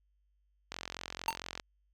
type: click train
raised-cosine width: 0.2 ms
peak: -21 dBFS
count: 40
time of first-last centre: 0.72-1.598 s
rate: 44.4 Hz
type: tone with exponential decay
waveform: square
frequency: 910 Hz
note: A#5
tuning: 42 cents flat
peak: -25 dBFS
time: 1.28-1.36 s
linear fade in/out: 2 ms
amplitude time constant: 16 ms
effects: added 50 Hz sine -70 dBFS peak until 1.93 s